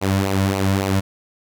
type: tone with flanger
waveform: sawtooth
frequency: 97 Hz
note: G2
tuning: 18 cents flat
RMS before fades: -19 dBFS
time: 0.01-1.01 s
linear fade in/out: 20 ms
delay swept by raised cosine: 0.57 to 2.57 ms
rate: 3.6 Hz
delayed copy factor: -0.65
effects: none